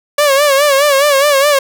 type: tone with vibrato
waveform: sawtooth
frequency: 566 Hz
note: C#5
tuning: 36 cents sharp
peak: -4 dBFS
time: 0.18-1.59 s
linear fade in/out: 5 ms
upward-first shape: sine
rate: 4.8 Hz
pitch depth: 89 cents each way
effects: none